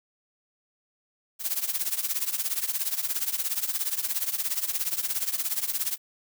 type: noise with tremolo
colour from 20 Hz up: blue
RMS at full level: -25 dBFS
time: 1.39-5.98 s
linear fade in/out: 50 ms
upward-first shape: triangle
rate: 17 Hz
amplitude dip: 90%
effects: none